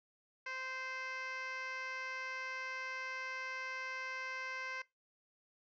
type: tone with band-pass filter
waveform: 15% pulse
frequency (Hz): 520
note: C5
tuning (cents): -11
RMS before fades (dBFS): -43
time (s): 0.46-4.82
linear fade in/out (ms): 5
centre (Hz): 2200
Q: 1.3
effects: noise-tail reverb RT60 0.2 s tail -20 dB re dry + resampled to 16000 Hz